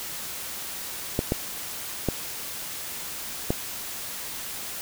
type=clicks; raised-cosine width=2 ms; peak=-9 dBFS; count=4; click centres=1.191 / 1.321 / 2.087 / 3.505 s; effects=white hiss -35 dBFS RMS until 4.81 s